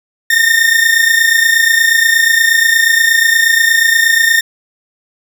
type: tone pair together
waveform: 40% pulse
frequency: 1808.6 / 1837 Hz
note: A6 / A#6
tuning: +47 / -26 cents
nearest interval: unison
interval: 27 cents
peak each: -10 dBFS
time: 0.3-4.41 s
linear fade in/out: 5 ms
effects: none